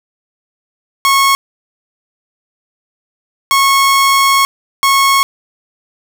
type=tone bursts at uneven times; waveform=sawtooth; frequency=1096 Hz; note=C#6; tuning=20 cents flat; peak=-4 dBFS; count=3; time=1.05-1.35 / 3.51-4.45 / 4.83-5.23 s; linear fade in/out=0 ms; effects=none